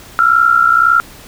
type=tone pair together; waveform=sine; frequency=1335.1 / 1396.9 Hz; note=E6 / F6; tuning=+22 / 0 cents; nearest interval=minor second; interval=78 cents; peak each=-10 dBFS; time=0.19-1 s; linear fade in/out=0 ms; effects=pink hiss -37 dBFS RMS until 1.27 s